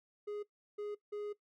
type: tone bursts at uneven times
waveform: triangle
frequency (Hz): 415.3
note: G#4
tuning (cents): 0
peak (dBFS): -36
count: 3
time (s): 0.27-0.43 / 0.78-0.95 / 1.12-1.33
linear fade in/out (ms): 10
effects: noise-tail reverb RT60 0.1 s tail -18 dB re dry